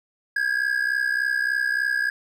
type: ring-modulated tone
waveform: triangle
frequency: 1646 Hz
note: G#6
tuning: 16 cents flat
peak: -16 dBFS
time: 0.36-2.1 s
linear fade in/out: 2 ms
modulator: 31.7 Hz
effects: none